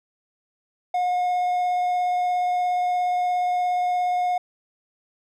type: tone with vibrato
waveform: triangle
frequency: 720 Hz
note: F#5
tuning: 47 cents flat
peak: -18 dBFS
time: 0.94-4.38 s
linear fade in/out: 5 ms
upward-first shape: triangle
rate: 17 Hz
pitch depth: 10 cents each way
effects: none